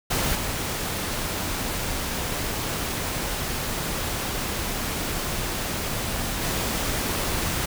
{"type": "noise with level steps", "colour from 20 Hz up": "pink", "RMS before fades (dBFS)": [-24, -28, -26], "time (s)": [0.1, 7.66], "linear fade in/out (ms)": 10, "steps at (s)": [0.35, 6.42], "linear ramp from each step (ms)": 2, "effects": []}